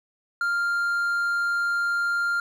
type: tone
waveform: triangle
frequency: 1396.9 Hz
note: F6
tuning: in tune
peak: -20 dBFS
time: 0.41-2.4 s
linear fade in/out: 2 ms
effects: none